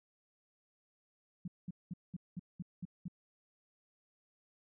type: tone bursts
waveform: sine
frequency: 177.8 Hz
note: F3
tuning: 31 cents sharp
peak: -38 dBFS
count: 8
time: 1.45-3.082 s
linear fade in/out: 5 ms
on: 29 ms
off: 200 ms
effects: none